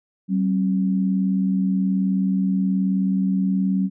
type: tone pair together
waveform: sine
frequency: 190.35 / 269.2 Hz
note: F#3 / C4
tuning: +49 / +49 cents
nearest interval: tritone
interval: 600 cents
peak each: -18 / -26 dBFS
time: 0.28-3.9 s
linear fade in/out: 50 ms
effects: none